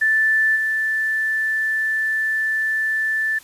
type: tone with level steps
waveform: sine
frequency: 1760 Hz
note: A6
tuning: in tune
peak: -14 / -18 dBFS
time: 0.01-3.39 s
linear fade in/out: 10 ms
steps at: 0.55 s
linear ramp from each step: 20 ms
effects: white hiss -46 dBFS RMS until 3.43 s + resampled to 32000 Hz